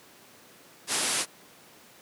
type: low-pass noise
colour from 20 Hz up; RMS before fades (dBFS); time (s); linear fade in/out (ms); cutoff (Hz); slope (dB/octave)
white; -28; 0.87-1.26; 50; 11000; 96
effects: pink hiss -53 dBFS RMS until 2.01 s + high-pass 200 Hz 12 dB/octave